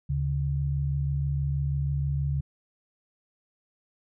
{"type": "tone pair together", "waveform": "sine", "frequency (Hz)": [74.6, 140.83], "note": ["D2", "C#3"], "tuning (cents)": [28, 28], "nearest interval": "major seventh", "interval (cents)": 1100, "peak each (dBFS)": [-29, -26], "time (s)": [0.09, 2.41], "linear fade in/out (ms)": 10, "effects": []}